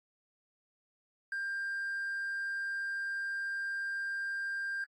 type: tone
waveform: triangle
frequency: 1593 Hz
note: G6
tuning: 27 cents sharp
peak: -31 dBFS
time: 1.32-4.84 s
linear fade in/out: 2 ms
effects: tanh soft clip ceiling -28 dBFS + AAC 32 kbps